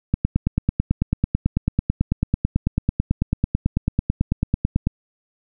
click train, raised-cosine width 5 ms, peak -5 dBFS, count 44, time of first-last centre 0.14-4.87 s, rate 9.09 Hz, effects none

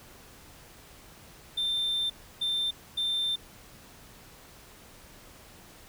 triangle tone bursts at uneven times, 3579 Hz, A7, 29 cents sharp, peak -24 dBFS, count 3, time 1.57-2.1 / 2.41-2.71 / 2.97-3.36 s, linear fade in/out 10 ms, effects tanh soft clip ceiling -21 dBFS + pink hiss -52 dBFS RMS until 5.88 s

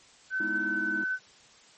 sine tone with pitch glide, 1524 to 1515.2 Hz, G6 to F#6, -49 to +41 cents, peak -27 dBFS, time 0.3-1.19 s, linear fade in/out 50 ms, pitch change -10 cents, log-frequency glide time 0.66-0.82 s
triangle chord, E major seventh, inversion first, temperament equal, 207.7 / 246.9 / 311.1 / 329.6 Hz, G#3 / B3 / D#4 / E4, 0 / 0 / 0 / 0 cents, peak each -37 / -41 / -35 / -37 dBFS, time 0.4-1.04 s, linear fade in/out 5 ms
effects white hiss -56 dBFS RMS until 1.77 s + MP3 32 kbps

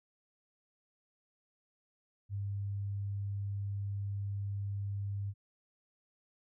sine tone, 100 Hz, G2, 35 cents sharp, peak -34 dBFS, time 2.29-5.34 s, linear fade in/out 50 ms, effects none

